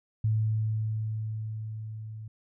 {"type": "tone with level ramp", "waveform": "sine", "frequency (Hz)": 109.2, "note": "A2", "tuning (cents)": -13, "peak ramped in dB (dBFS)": [-22, -38], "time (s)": [0.24, 2.28], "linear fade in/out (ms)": 5, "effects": []}